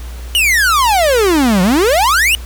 45% pulse exponential two-way sweep, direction down then up, 3000 to 174.61 to 3000 Hz, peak -9 dBFS, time 0.35-2.35 s, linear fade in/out 0 ms, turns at 1.62 s, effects added 60 Hz sine -24 dBFS peak until 2.45 s + pink hiss -37 dBFS RMS until 2.45 s

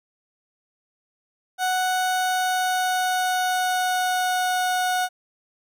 30% pulse tone with pitch glide, 740 to 733.2 Hz, F#5 to F#5, 0 to -16 cents, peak -18 dBFS, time 1.58-5.09 s, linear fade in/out 50 ms, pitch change -16 cents, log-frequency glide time 2.11-4.57 s, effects none

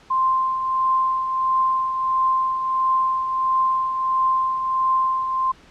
sine tone with tremolo, 1046.5 Hz, C6, in tune, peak -15 dBFS, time 0.1-5.52 s, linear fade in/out 10 ms, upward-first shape triangle, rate 1.5 Hz, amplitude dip 55%, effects pink hiss -50 dBFS RMS until 5.7 s + low-pass 5000 Hz 12 dB/octave

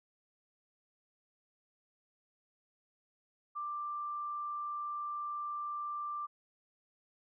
sine tone, 1181 Hz, D6, 9 cents sharp, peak -36 dBFS, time 3.55-6.27 s, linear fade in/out 20 ms, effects none

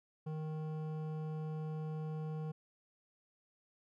sine tone with hard clipping, 155.7 Hz, D#3, 2 cents sharp, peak -40 dBFS, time 0.26-2.52 s, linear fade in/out 10 ms, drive 12 dB, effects none

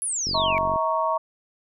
sine exponential sweep, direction down, 10940 to 2200 Hz, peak -24 dBFS, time 0.02-0.58 s, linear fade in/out 0 ms
click train, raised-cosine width 3 ms, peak -21 dBFS, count 24, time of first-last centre 0.27-0.759 s, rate 47 Hz
sine chord, A# diminished, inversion second, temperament equal with one note detuned, 642.3 / 932.3 / 1108.7 Hz, E5 / A#5 / C#6, -45 / 0 / 0 cents, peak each -25 dBFS, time 0.34-1.18 s, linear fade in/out 10 ms
effects none

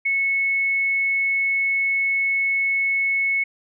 sine tone, 2200 Hz, C#7, 14 cents flat, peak -18 dBFS, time 0.05-3.44 s, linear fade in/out 10 ms, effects none

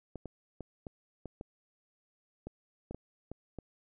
clicks, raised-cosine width 2 ms, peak -28 dBFS, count 11, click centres 0.157 / 0.257 / 0.607 / 0.868 / 1.257 / 1.411 / 2.47 / 2.91 / 2.946 / 3.316 / 3.587 s, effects none

